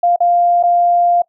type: tone with dropouts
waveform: sine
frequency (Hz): 698.5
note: F5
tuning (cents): 0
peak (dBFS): -9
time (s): 0.03-1.22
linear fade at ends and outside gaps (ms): 5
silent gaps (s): 0.161-0.204 / 0.628-0.635
effects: noise-tail reverb RT60 0.1 s tail -23 dB re dry